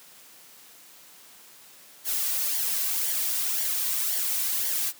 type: noise with flanger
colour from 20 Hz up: blue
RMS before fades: -27 dBFS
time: 2.04-4.93 s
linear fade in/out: 50 ms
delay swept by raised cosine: 0.77 to 2.37 ms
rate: 1.9 Hz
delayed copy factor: -0.55
effects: white hiss -51 dBFS RMS until 4.99 s + high-pass 150 Hz 12 dB/octave